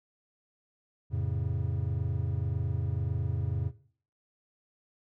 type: chord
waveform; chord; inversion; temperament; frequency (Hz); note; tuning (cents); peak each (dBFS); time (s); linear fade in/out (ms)
triangle; F augmented; none; just; 87.31 / 109.13 / 136.42; F2 / A2 / C#3; 0 / -14 / -27; -30 / -30 / -31; 1.1-3.72; 50
effects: noise-tail reverb RT60 0.5 s tail -17 dB re dry